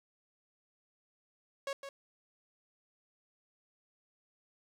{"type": "tone with echo", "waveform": "sawtooth", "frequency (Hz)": 552, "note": "C#5", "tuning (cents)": -7, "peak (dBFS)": -31, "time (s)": [1.67, 1.73], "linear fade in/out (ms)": 2, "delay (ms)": 160, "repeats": 1, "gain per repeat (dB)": -8, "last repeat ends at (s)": 1.89, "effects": ["low-pass 8000 Hz 12 dB/octave", "11-bit"]}